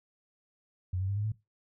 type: tone with pitch steps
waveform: sine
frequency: 91.3 / 95.34 / 99.56 / 103.97 / 108.57 Hz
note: F#2 / G2 / G2 / G#2 / A2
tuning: -23 / -48 / +27 / +2 / -23 cents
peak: -29 dBFS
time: 0.93-1.32 s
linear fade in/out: 5 ms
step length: 78 ms
effects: noise-tail reverb RT60 0.2 s tail -18 dB re dry